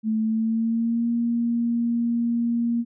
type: tone with pitch glide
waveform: sine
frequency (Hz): 219.2 to 234.9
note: A3 to A#3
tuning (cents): -6 to +13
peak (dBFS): -20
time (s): 0.03-2.85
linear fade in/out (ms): 50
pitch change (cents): +119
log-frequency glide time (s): 0.2-1.09
effects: none